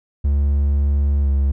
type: tone with pitch glide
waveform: triangle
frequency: 71 to 69.06 Hz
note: C#2 to C#2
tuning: +42 to -6 cents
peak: -12 dBFS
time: 0.24-1.52 s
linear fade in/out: 10 ms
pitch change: -48 cents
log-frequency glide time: 1.22-1.28 s
effects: none